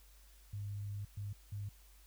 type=tone bursts at uneven times; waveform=sine; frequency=101.8 Hz; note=G#2; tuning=34 cents flat; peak=-39 dBFS; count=3; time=0.53-1.05 / 1.17-1.33 / 1.52-1.69 s; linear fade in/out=5 ms; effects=added 50 Hz sine -59 dBFS peak until 2.06 s + white hiss -66 dBFS RMS until 2.06 s